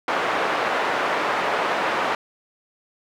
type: band-pass noise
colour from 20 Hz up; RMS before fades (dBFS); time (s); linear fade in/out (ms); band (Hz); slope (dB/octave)
pink; -23; 0.08-2.15; 2; 560 to 1800; 12
effects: none